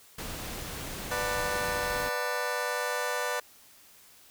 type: noise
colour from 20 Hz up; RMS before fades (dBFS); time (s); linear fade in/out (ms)
pink; -38; 0.18-2.09; 5
type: chord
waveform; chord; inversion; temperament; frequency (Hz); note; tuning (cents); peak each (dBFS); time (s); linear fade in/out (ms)
20% pulse; B minor seventh; none; just; 493.9 / 592.7 / 740.8 / 889; B4 / D5 / F#5 / A5; 0 / +16 / +2 / +18; -28 / -29 / -34 / -34; 1.11-3.4; 5
effects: white hiss -56 dBFS RMS until 4.3 s